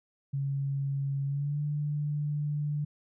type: tone with pitch glide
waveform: sine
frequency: 138.59 to 147.68 Hz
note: C#3 to D3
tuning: 0 to +10 cents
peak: -28 dBFS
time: 0.33-2.85 s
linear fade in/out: 10 ms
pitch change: +110 cents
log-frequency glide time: 1.25-1.61 s
effects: none